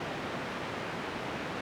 pink band-pass noise, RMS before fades -37 dBFS, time 0-1.61 s, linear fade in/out 5 ms, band 170 to 2500 Hz, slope 12 dB/octave, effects none

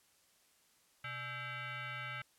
sine tone with frequency modulation, 128.4 Hz, C3, 32 cents flat, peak -40 dBFS, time 1.04-2.22 s, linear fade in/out 5 ms, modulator 724 Hz, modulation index 3.5, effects white hiss -70 dBFS RMS until 2.38 s + low-pass 12000 Hz 12 dB/octave

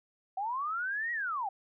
sine linear two-way sweep, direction up then down, 740 to 1929 to 740 Hz, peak -31 dBFS, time 0.37-1.49 s, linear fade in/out 5 ms, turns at 1.12 s, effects none

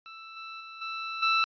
20% pulse tone with level steps, 1324 Hz, E6, 7 cents sharp, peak -38 / -34 / -37 / -28 / -17 dBFS, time 0.06-1.44 s, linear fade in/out 0 ms, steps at 0.36 / 0.6 / 0.81 / 1.22 s, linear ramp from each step 10 ms, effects resampled to 11025 Hz

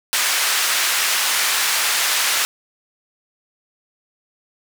pink band-pass noise, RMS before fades -19 dBFS, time 0.13-2.45 s, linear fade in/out 0 ms, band 1400 to 14000 Hz, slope 12 dB/octave, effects none

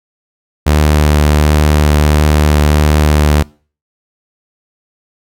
sawtooth tone with vibrato, 75.1 Hz, D2, 39 cents sharp, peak -3 dBFS, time 0.66-3.43 s, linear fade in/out 10 ms, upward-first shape triangle, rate 1.4 Hz, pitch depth 14 cents each way, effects noise-tail reverb RT60 0.4 s tail -24 dB re dry

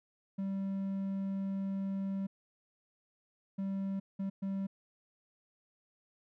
triangle tone bursts at uneven times, 194.6 Hz, G3, 12 cents flat, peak -31 dBFS, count 4, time 0.38-2.27 / 3.58-4 / 4.19-4.3 / 4.42-4.67 s, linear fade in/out 10 ms, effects none

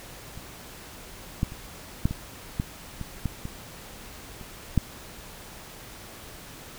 clicks, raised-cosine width 5 ms, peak -28 / -11 / -26 / -9 / -18 / -13 / -21 / -14 / -21 / -29 / -7 dBFS, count 11, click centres 0.376 / 1.431 / 1.521 / 2.055 / 2.11 / 2.599 / 3.013 / 3.257 / 3.454 / 4.412 / 4.777 s, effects pink hiss -44 dBFS RMS until 6.78 s

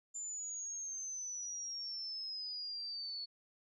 sine exponential sweep, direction down, 7170 to 4401 Hz, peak -40 dBFS, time 0.14-3.26 s, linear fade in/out 20 ms, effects none

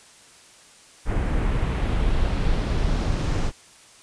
brown noise with low-pass filter sweep, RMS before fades -22 dBFS, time 1.05-3.52 s, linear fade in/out 50 ms, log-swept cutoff 2000 to 7100 Hz, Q 1.2, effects white hiss -50 dBFS RMS until 4.02 s + resampled to 22050 Hz

